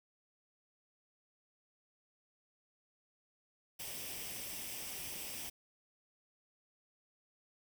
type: noise with comb filter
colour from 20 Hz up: white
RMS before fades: -44 dBFS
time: 3.79-5.5 s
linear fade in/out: 10 ms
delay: 0.36 ms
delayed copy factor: +0.55
effects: none